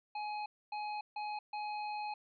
square tone bursts at uneven times, 840 Hz, G#5, 19 cents sharp, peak -38 dBFS, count 4, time 0.15-0.46 / 0.72-1.01 / 1.16-1.39 / 1.53-2.14 s, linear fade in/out 5 ms, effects resampled to 11025 Hz

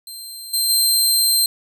20% pulse tone with level steps, 4148 Hz, C8, 16 cents flat, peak -26 / -11 / -8 dBFS, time 0.07-1.46 s, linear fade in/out 2 ms, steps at 0.53 / 0.69 s, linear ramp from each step 10 ms, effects none

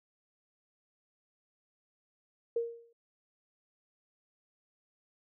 sine tone with exponential decay, 466.2 Hz, A#4, in tune, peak -26 dBFS, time 2.56-2.93 s, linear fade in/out 5 ms, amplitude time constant 79 ms, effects none

